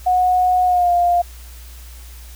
sine tone with pitch glide, 730 to 701.9 Hz, F#5 to F5, -24 to +9 cents, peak -12 dBFS, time 0.06-1.22 s, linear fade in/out 10 ms, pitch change -67 cents, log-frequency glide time 0.65-0.91 s, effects added 60 Hz sine -35 dBFS peak until 2.35 s + white hiss -44 dBFS RMS until 2.35 s

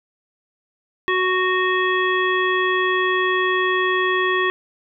harmonic tone, 370 Hz, F#4, in tune, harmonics 1 / 3 / 5 / 7 / 9, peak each -21 / -22 / -21 / -30 / -30 dBFS, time 1.08-4.5 s, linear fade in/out 0 ms, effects none

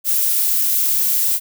violet noise, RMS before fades -17 dBFS, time 0.04-1.4 s, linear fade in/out 50 ms, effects none

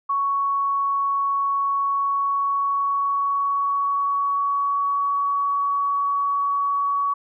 sine tone with pitch glide, 1113 to 1127.2 Hz, C#6 to C#6, +7 to +29 cents, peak -19 dBFS, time 0.09-7.14 s, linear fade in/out 10 ms, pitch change +22 cents, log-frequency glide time 1.74-5.12 s, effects none

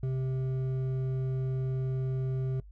sine tone with hard clipping, 130.81 Hz, C3, in tune, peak -30 dBFS, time 0.03-2.6 s, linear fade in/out 2 ms, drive 7 dB, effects noise-tail reverb RT60 0.1 s tail -22 dB re dry + added 50 Hz sine -47 dBFS peak until 2.71 s

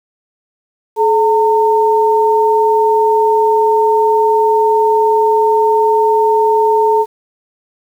sine tone pair together, 429.3 / 909.7 Hz, A4 / A#5, -43 / -43 cents, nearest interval octave + minor second, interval 1300 cents, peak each -11 dBFS, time 0.96-7.06 s, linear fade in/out 50 ms, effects 7-bit

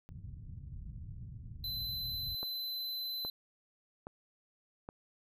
white low-pass noise, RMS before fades -46 dBFS, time 0.09-2.35 s, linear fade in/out 0 ms, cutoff 130 Hz, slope 24 dB/octave
square tone, 4038 Hz, B7, 38 cents sharp, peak -37 dBFS, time 1.64-3.3 s, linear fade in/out 2 ms
click train, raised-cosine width 1 ms, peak -29 dBFS, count 4, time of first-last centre 2.43-4.889 s, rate 1.22 Hz
effects none

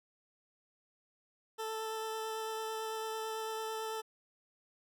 20% pulse tone with vibrato, 441 Hz, A4, 4 cents sharp, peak -32 dBFS, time 1.58-4.02 s, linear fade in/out 20 ms, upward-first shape sine, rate 9 Hz, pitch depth 9 cents each way, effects none

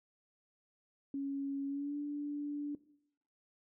sine tone with pitch glide, 277.2 to 291 Hz, C#4 to D4, 0 to -16 cents, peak -35 dBFS, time 1.14-2.75 s, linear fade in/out 2 ms, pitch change +84 cents, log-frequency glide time 1.67-1.97 s, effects noise-tail reverb RT60 0.7 s tail -18 dB re dry

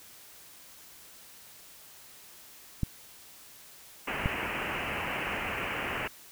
clicks, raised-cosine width 5 ms, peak -15 dBFS, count 2, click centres 2.833 / 4.259 s
white low-pass noise, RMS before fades -34 dBFS, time 4.07-6.08 s, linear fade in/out 10 ms, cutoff 2900 Hz, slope 96 dB/octave
effects white hiss -52 dBFS RMS until 6.31 s

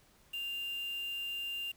sine tone with quantisation, 2794 Hz, F7, in tune, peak -36 dBFS, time 0.33-1.72 s, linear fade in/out 10 ms, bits 8, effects pink hiss -65 dBFS RMS until 1.76 s

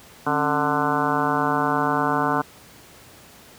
harmonic tone with a mistuned harmonic, 148.4 Hz, D3, 18 cents sharp, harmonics 1 / 2 / 3 / 4 / 5 / 6 / 7 / 8 / 9 / 10, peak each -31 / -26 / -29 / -32 / -27 / -27 / -26 / -29 / -30 / -29 dBFS, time 0.26-2.42 s, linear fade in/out 10 ms, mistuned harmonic 2, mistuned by -120 cents, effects pink hiss -47 dBFS RMS until 3.58 s + high-pass 80 Hz 12 dB/octave

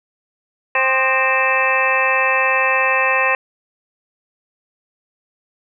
harmonic tone with a mistuned harmonic, 262.9 Hz, C4, 8 cents sharp, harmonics 2 / 3 / 4 / 5 / 6 / 7 / 8 / 9 / 10, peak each -22 / -24 / -20 / -30 / -29 / -19 / -31 / -25 / -19 dBFS, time 0.75-3.35 s, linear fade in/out 2 ms, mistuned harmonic 5, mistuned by -120 cents, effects none

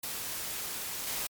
white noise with level steps, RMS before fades -37 / -34 dBFS, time 0.03-1.27 s, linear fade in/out 5 ms, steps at 1.07 s, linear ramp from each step 2 ms, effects MP3 96 kbps

